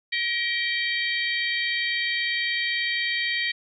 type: harmonic tone with a mistuned harmonic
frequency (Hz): 633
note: D#5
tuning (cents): +30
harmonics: 3 / 4 / 5 / 6 / 7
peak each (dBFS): -27 / -29 / -31 / -33 / -34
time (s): 0.12-3.52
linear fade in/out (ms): 10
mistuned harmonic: 4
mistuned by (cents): -140
effects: none